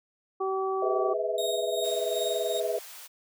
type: harmonic tone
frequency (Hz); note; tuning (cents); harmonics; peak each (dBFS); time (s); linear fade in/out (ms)
382.8; G4; -41; 1 / 2 / 3; -28 / -33 / -33; 0.4-1.14; 10
type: chord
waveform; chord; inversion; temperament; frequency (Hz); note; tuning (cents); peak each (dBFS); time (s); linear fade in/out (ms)
sine; E major seventh; first; equal with one note detuned; 415.3 / 493.9 / 638.6 / 659.3; G#4 / B4 / D#5 / E5; 0 / 0 / +45 / 0; -32; 0.82-2.79; 5
type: tone with tremolo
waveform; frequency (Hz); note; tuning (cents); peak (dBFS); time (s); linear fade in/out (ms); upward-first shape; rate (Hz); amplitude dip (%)
sawtooth; 3729; A#7; 0; -29; 1.38-2.6; 2; sine; 2.6; 55
type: high-pass noise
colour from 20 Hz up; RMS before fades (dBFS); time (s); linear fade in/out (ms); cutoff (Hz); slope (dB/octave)
white; -45; 1.83-3.08; 20; 560; 24
effects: none